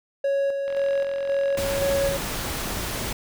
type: tone with tremolo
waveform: triangle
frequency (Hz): 554.4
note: C#5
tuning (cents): 0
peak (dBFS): -18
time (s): 0.24-2.17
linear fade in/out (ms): 5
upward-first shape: square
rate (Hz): 1.9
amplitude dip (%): 40
type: click train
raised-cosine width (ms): 0.3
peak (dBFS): -23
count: 62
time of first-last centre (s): 0.68-2.076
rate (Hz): 43.7
type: noise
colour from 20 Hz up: pink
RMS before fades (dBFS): -29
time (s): 1.57-3.13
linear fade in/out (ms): 5
effects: none